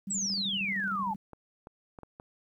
sine tone with tremolo, 196 Hz, G3, in tune, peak -34 dBFS, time 0.07-1.16 s, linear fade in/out 5 ms, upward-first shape square, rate 13 Hz, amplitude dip 55%
sine exponential sweep, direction down, 8120 to 830.6 Hz, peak -29 dBFS, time 0.1-1.14 s, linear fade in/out 10 ms
clicks, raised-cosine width 1 ms, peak -31 dBFS, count 5, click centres 1.333 / 1.671 / 1.988 / 2.033 / 2.199 s
effects 11-bit

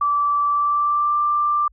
sine tone with pitch glide, 1161 to 1182 Hz, D6 to D6, -20 to +11 cents, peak -16 dBFS, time 0.01-1.68 s, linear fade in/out 5 ms, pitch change +31 cents, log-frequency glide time 0.48-1.17 s, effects added 50 Hz sine -51 dBFS peak until 1.72 s

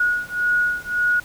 sine beating tone pair, 1452 / 1453.8 Hz, F#6 / F#6, -33 / -31 cents, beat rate 1.8 Hz, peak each -21 dBFS, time 0-1.2 s, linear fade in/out 5 ms, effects pink hiss -43 dBFS RMS until 1.24 s

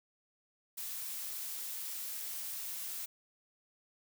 blue noise, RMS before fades -41 dBFS, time 0.77-3.06 s, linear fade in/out 10 ms, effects none

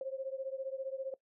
sine beating tone pair, 528 / 543 Hz, C5 / C#5, +16 / -36 cents, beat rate 15 Hz, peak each -39 / -40 dBFS, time 0.01-1.14 s, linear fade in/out 2 ms, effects noise-tail reverb RT60 0.1 s tail -20 dB re dry

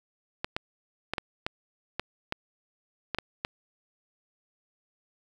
clicks, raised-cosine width 0.3 ms, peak -13 dBFS, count 10, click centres 0.445 / 0.565 / 1.136 / 1.182 / 1.465 / 1.996 / 2.324 / 3.147 / 3.186 / 3.449 s, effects 7-bit

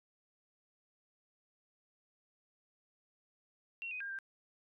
sine tone with pitch steps, 2733 / 2502 / 1607 / 1578 Hz, F7 / D#7 / G6 / G6, -38 / +9 / +43 / +11 cents, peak -39 dBFS, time 3.82-4.188 s, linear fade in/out 0 ms, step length 92 ms, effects none

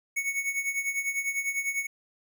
square tone with tremolo, 2217 Hz, C#7, in tune, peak -25 dBFS, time 0.16-1.87 s, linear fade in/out 10 ms, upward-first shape triangle, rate 10 Hz, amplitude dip 80%, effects none

